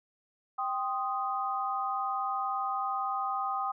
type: chord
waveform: sine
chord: C minor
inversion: second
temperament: equal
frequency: 784 / 1046.5 / 1244.5 Hz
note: G5 / C6 / Eb6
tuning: 0 / 0 / 0 cents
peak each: -33 / -38 / -32 dBFS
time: 0.58-3.72 s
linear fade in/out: 10 ms
effects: none